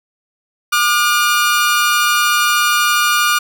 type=tone pair together; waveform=sawtooth; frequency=1197.1 / 1434 Hz; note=D6 / F6; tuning=+33 / +45 cents; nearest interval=minor third; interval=312 cents; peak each=-11 dBFS; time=0.72-3.39 s; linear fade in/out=10 ms; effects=none